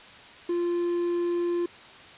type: tone with quantisation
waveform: triangle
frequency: 347.5 Hz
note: F4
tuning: 9 cents flat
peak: -22 dBFS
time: 0.49-1.66 s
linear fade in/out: 5 ms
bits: 8
effects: white hiss -47 dBFS RMS until 2.17 s + resampled to 8000 Hz